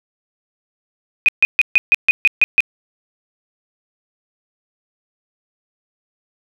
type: tone bursts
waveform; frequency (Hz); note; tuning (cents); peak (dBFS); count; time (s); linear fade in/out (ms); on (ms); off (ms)
sine; 2489; D#7; 0; -7; 9; 1.26-2.605; 0; 25; 140
effects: none